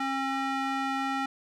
square tone with band-pass filter, 269.7 Hz, C#4, 47 cents flat, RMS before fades -30 dBFS, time 0-1.26 s, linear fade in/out 5 ms, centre 1300 Hz, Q 0.95, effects none

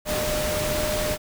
sine tone in noise, 607 Hz, D#5, 43 cents flat, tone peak -26 dBFS, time 0.05-1.18 s, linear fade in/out 50 ms, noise pink, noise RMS -27 dBFS, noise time 0.05-1.18 s, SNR -2 dB, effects none

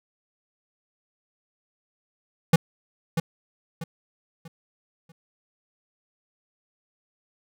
square tone with echo, 164.81 Hz, E3, in tune, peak -13 dBFS, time 2.53-2.56 s, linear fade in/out 5 ms, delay 640 ms, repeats 4, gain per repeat -9 dB, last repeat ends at 5.12 s, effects none

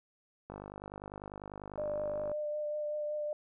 click train, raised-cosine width 1 ms, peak -29 dBFS, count 92, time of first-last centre 0.5-2.316 s, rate 50.1 Hz
sine tone with vibrato, 599 Hz, D5, 34 cents sharp, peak -33 dBFS, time 1.78-3.33 s, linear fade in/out 2 ms, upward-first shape sine, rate 5.3 Hz, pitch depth 13 cents each way
effects none

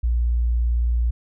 sine tone, 59 Hz, A#1, 22 cents sharp, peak -17 dBFS, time 0.03-1.11 s, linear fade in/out 10 ms, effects none

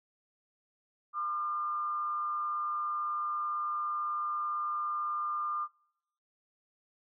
sine tone with frequency modulation, 1203 Hz, D6, 41 cents sharp, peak -31 dBFS, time 1.13-5.68 s, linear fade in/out 50 ms, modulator 160 Hz, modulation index 0.36, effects noise-tail reverb RT60 0.8 s tail -25 dB re dry

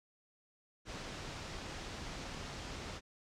pink low-pass noise, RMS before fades -45 dBFS, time 0.85-3.01 s, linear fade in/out 50 ms, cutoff 6700 Hz, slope 24 dB/octave, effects none

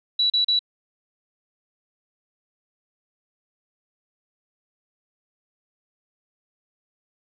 sine tone bursts, 3930 Hz, B7, 9 cents flat, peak -17 dBFS, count 3, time 0.19-0.592 s, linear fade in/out 5 ms, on 110 ms, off 36 ms, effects none

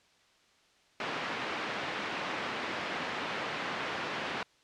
white band-pass noise, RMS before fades -36 dBFS, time 1-4.43 s, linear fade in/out 2 ms, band 170 to 2200 Hz, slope 12 dB/octave, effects white hiss -65 dBFS RMS until 4.63 s + low-pass 5000 Hz 12 dB/octave

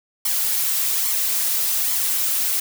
blue noise with flanger, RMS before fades -21 dBFS, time 0.25-2.6 s, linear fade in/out 5 ms, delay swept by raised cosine 0.92 to 5.52 ms, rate 1.2 Hz, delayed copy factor +0.65, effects none

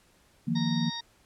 sine chord, Eb suspended second, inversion none, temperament just, 155.56 / 175.01 / 233.3 Hz, Eb3 / F3 / Bb3, 0 / +4 / +2 cents, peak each -31 / -30 / -28 dBFS, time 0.47-0.9 s, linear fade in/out 10 ms
harmonic tone, 931 Hz, A#5, 2 cents flat, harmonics 1 / 2 / 4 / 5 / 6, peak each -41 / -43 / -36 / -42 / -44 dBFS, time 0.55-1.01 s, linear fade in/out 10 ms
effects pink hiss -63 dBFS RMS until 1.25 s + low-pass 12000 Hz 12 dB/octave

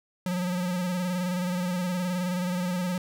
square tone with vibrato, 180.1 Hz, F#3, 46 cents flat, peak -27 dBFS, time 0.26-2.98 s, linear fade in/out 2 ms, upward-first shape square, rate 19 Hz, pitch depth 37 cents each way, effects none

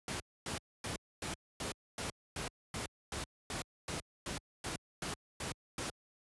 pink noise bursts, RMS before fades -39 dBFS, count 16, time 0.08-5.9 s, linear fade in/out 2 ms, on 120 ms, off 260 ms, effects high-pass 60 Hz 12 dB/octave + resampled to 24000 Hz

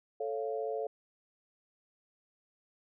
sine chord, A augmented, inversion none, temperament equal with one note detuned, 440 / 554.4 / 692.8 Hz, A4 / C#5 / E#5, 0 / 0 / -14 cents, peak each -35 / -38 / -39 dBFS, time 0.2-0.87 s, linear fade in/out 5 ms, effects none

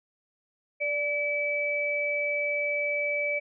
sine tone pair together, 585.4 / 2300 Hz, D5 / D7, -6 / -37 cents, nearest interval 2 octaves, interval 2369 cents, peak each -30 / -27 dBFS, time 0.8-3.4 s, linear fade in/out 20 ms, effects none

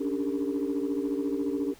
sine tone cluster, 280.5 / 294.7 / 396.5 / 455.2 Hz, C#4 / D4 / G4 / A#4, +21 / +6 / +20 / -41 cents, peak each -29 / -31 / -32 / -35 dBFS, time 0-1.74 s, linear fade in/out 10 ms, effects tanh soft clip ceiling -20 dBFS + pink hiss -55 dBFS RMS until 1.79 s

